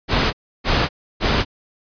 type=noise bursts; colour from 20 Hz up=pink; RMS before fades=-17 dBFS; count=3; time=0.08-1.45 s; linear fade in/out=50 ms; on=250 ms; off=310 ms; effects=resampled to 11025 Hz